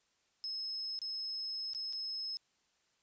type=tone with dropouts; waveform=sine; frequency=5180 Hz; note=E8; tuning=31 cents flat; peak=-37 dBFS; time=0.44-2.37 s; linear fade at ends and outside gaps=0 ms; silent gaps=0.99-1.017 / 1.734-1.748 / 1.926-1.932 s; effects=white hiss -75 dBFS RMS until 3.02 s + resampled to 16000 Hz